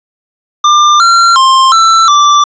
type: tone with pitch steps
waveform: square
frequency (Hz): 1194 / 1371 / 1055 / 1333 / 1171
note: D6 / F6 / C6 / E6 / D6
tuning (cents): +28 / -32 / +14 / +19 / -5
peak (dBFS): -4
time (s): 0.64-2.44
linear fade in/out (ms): 5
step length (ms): 360
effects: resampled to 16000 Hz + 7-bit